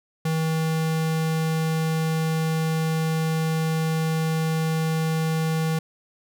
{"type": "tone", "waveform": "square", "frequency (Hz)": 160, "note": "D#3", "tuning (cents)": 49, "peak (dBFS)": -22, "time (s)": [0.25, 5.79], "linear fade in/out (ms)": 5, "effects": []}